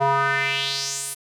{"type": "tone with band-pass filter sweep", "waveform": "square", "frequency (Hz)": 137.8, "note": "C#3", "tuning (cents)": -10, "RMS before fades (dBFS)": -23, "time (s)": [0, 1.15], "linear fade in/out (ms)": 20, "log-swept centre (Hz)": [780, 11000], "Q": 3.4, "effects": []}